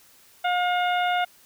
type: harmonic tone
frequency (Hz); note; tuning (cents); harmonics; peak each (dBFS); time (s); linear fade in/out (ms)
715; F5; +41; 1 / 2 / 3 / 4 / 5; -22 / -28 / -32 / -34 / -36; 0.44-1.25; 10
effects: white hiss -55 dBFS RMS until 1.45 s